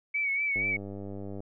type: tone with vibrato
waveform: sine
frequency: 2259 Hz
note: C#7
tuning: 32 cents sharp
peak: -26 dBFS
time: 0.14-0.77 s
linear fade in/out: 10 ms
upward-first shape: sine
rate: 4.2 Hz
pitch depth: 52 cents each way
type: click train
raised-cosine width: 2 ms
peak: -27 dBFS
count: 85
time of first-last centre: 0.56-1.404 s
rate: 99.5 Hz
effects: none